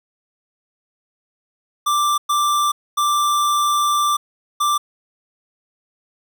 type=tone bursts at uneven times; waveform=square; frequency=1178 Hz; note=D6; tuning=5 cents sharp; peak=-16 dBFS; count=4; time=1.86-2.18 / 2.29-2.72 / 2.97-4.17 / 4.6-4.78 s; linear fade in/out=10 ms; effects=9-bit